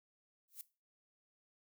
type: noise with exponential growth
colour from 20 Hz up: violet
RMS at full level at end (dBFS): -43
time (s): 0.48-0.61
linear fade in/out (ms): 0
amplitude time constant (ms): 28
effects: noise-tail reverb RT60 0.3 s tail -18 dB re dry